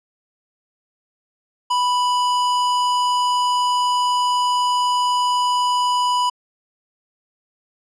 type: tone with hard clipping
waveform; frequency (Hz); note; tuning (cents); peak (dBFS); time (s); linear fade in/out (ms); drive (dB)
sine; 988; B5; 0; -18; 1.7-6.3; 10; 16
effects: low-pass 9000 Hz 12 dB/octave

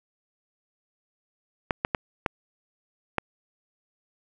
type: clicks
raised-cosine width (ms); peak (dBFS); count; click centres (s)
0.5; -8; 5; 1.708 / 1.849 / 1.948 / 2.262 / 3.183
effects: none

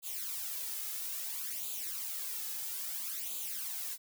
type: noise with flanger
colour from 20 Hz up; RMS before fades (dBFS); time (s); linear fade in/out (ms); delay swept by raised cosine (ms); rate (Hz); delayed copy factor
blue; -39; 0.02-3.98; 50; 0.27 to 2.37; 0.6; +0.7
effects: none

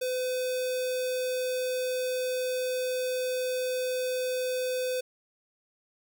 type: tone with notch filter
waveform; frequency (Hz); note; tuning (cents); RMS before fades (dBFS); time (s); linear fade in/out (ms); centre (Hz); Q
square; 507; B4; +45; -30; 0.01-5.01; 10; 1200; 0.86
effects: none

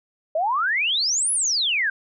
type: exponential two-way sweep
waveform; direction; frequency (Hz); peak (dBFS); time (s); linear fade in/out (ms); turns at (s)
sine; up then down; 604 to 10610 to 1524; -19; 0.35-1.9; 5; 1.32
effects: none

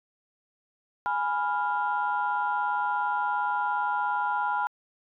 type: chord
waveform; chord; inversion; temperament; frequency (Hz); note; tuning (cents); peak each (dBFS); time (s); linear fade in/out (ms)
sine; F diminished; first; equal; 830.6 / 987.8 / 1396.9; Ab5 / Cb6 / F6; 0 / 0 / 0; -28 / -28 / -30; 1.06-4.67; 0
effects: tanh soft clip ceiling -16 dBFS

